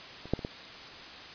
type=clicks; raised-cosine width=2 ms; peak=-30 / -12 / -26 / -20 dBFS; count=4; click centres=0.256 / 0.336 / 0.392 / 0.449 s; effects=white hiss -45 dBFS RMS until 1.34 s + resampled to 11025 Hz